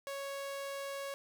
sawtooth tone, 554.4 Hz, C#5, in tune, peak -35 dBFS, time 0.07-1.14 s, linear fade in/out 0 ms, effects none

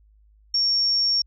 sine tone, 5510 Hz, F8, 24 cents flat, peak -18 dBFS, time 0.54-1.22 s, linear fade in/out 5 ms, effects added 52 Hz sine -53 dBFS peak until 1.26 s

